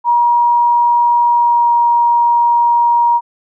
sine tone with pitch glide, 953 to 947 Hz, A#5 to A#5, +38 to +27 cents, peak -8 dBFS, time 0.04-3.21 s, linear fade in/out 50 ms, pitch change -11 cents, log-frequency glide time 1.27-1.71 s, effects none

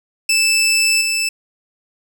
20% pulse tone with level steps, 2637 Hz, E7, in tune, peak -8 / -12 dBFS, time 0.29-1.29 s, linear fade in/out 5 ms, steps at 1.01 s, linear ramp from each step 5 ms, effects none

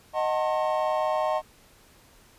triangle chord, D# diminished seventh, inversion none, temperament just, 622.3 / 746.7 / 896 / 1075.3 Hz, D#5 / F#5 / A5 / C6, 0 / +16 / +31 / +47 cents, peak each -24 / -28 / -29 / -29 dBFS, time 0.13-1.42 s, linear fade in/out 50 ms, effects pink hiss -56 dBFS RMS until 2.38 s + resampled to 32000 Hz

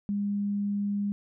sine tone, 202.9 Hz, G#3, 40 cents flat, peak -26 dBFS, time 0.09-1.12 s, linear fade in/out 0 ms, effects none

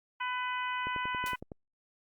harmonic tone, 500 Hz, B4, 21 cents sharp, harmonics 2 / 3 / 4 / 5 / 6, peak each -34 / -38 / -40 / -42 / -44 dBFS, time 0.2-1.36 s, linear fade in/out 10 ms
click train, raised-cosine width 2 ms, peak -28 dBFS, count 8, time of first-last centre 0.87-1.518 s, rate 10.8 Hz
white noise with exponential decay, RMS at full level -39 dBFS, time 1.26-1.4 s, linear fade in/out 2 ms, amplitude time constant 30 ms
effects Opus 48 kbps

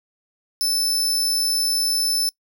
sawtooth tone, 5274 Hz, E8, in tune, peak -16 dBFS, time 0.61-2.29 s, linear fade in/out 0 ms, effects noise-tail reverb RT60 0.1 s tail -24 dB re dry

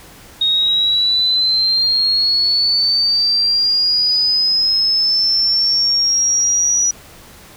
sine linear sweep, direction up, 3729 to 5860 Hz, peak -12 dBFS, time 0.41-6.91 s, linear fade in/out 5 ms, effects pink hiss -41 dBFS RMS until 7.56 s

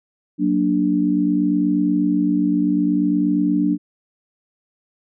sine chord, Gb augmented, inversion none, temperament equal, 185 / 233.1 / 293.7 Hz, Gb3 / Bb3 / D4, 0 / 0 / 0 cents, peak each -21 / -23 / -17 dBFS, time 0.38-3.78 s, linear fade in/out 50 ms, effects none

